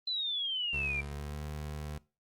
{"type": "exponential sweep", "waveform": "sine", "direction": "down", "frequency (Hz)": [4083, 2338], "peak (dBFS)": -31, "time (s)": [0.07, 1.01], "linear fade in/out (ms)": 5}
{"type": "tone with pitch glide", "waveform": "25% pulse", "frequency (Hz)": [69.6, 75.03], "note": ["C#2", "D2"], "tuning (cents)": [8, 38], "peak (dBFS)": -34, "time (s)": [0.73, 1.98], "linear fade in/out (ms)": 5, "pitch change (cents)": 130, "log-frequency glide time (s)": [0.86, 1.46]}
{"effects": ["noise-tail reverb RT60 0.3 s tail -20 dB re dry", "Opus 32 kbps"]}